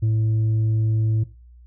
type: tone with tanh clipping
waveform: triangle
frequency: 110 Hz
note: A2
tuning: in tune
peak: -18 dBFS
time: 0.02-1.24 s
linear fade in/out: 10 ms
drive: 8 dB
effects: noise-tail reverb RT60 0.3 s tail -17 dB re dry + added 60 Hz sine -44 dBFS peak until 1.66 s